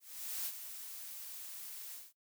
blue noise with ADSR envelope, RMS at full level -38 dBFS, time 0-2.13 s, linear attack 460 ms, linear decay 57 ms, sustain -9 dB, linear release 190 ms, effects noise-tail reverb RT60 0.1 s tail -18 dB re dry

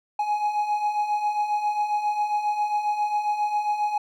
triangle beating tone pair, 830.6 / 838 Hz, G#5 / G#5, 0 / +15 cents, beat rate 7.4 Hz, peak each -28 / -21 dBFS, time 0.19-3.98 s, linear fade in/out 5 ms, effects none

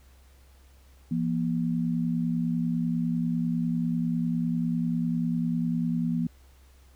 sine tone pair together, 169.07 / 239.1 Hz, E3 / A#3, +44 / +44 cents, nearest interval tritone, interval 600 cents, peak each -27 dBFS, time 1.11-6.27 s, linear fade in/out 5 ms, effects added 66 Hz sine -53 dBFS peak until 6.95 s + pink hiss -62 dBFS RMS until 6.95 s

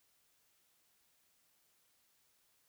silence, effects white hiss -74 dBFS RMS until 2.68 s

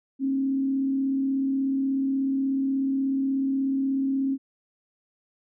sine tone with frequency modulation, 270 Hz, C#4, 45 cents flat, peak -22 dBFS, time 0.19-4.38 s, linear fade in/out 50 ms, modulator 36.5 Hz, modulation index 0.27, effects none

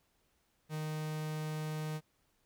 45% pulse tone, 154.7 Hz, D#3, 10 cents flat, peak -36 dBFS, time 0.69-2.01 s, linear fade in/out 50 ms, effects pink hiss -75 dBFS RMS until 2.45 s

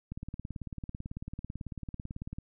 click train, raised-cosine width 5 ms, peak -26 dBFS, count 42, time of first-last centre 0.12-2.385 s, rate 18.1 Hz, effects none

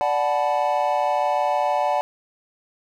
triangle chord, B minor seventh, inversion first, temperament equal with one note detuned, 587.3 / 740 / 866.4 / 987.8 Hz, D5 / F#5 / A5 / B5, 0 / 0 / -27 / 0 cents, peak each -22 / -21 / -22 / -27 dBFS, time 0.01-2.01 s, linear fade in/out 0 ms, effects none

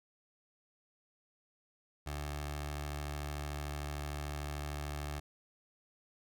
15% pulse tone with notch filter, 73.42 Hz, D2, in tune, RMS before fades -40 dBFS, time 2.06-5.2 s, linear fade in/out 10 ms, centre 220 Hz, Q 0.85, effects none

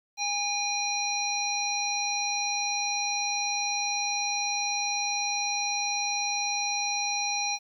harmonic tone, 816 Hz, G#5, 31 cents flat, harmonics 1 / 3 / 5 / 7, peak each -32 / -32 / -32 / -32 dBFS, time 0.17-7.59 s, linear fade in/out 50 ms, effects 10-bit

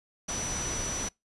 sine tone in noise, 5920 Hz, F#8, in tune, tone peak -33 dBFS, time 0.28-1.09 s, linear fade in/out 10 ms, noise pink, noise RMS -35 dBFS, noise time 0.28-1.09 s, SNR -1 dB, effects noise-tail reverb RT60 0.2 s tail -26 dB re dry + resampled to 24000 Hz

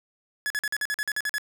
45% pulse tone bursts, 1700 Hz, G#6, 40 cents sharp, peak -25 dBFS, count 11, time 0.46-1.382 s, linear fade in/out 0 ms, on 42 ms, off 46 ms, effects none

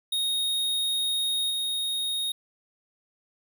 square tone with level steps, 3729 Hz, A#7, in tune, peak -25 / -27 dBFS, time 0.12-2.32 s, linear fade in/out 5 ms, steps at 1.5 s, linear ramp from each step 5 ms, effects none

